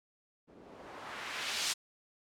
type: noise with low-pass filter sweep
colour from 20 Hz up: blue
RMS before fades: -40 dBFS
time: 0.47-1.74 s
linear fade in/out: 20 ms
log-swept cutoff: 270 to 5700 Hz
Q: 0.97
effects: none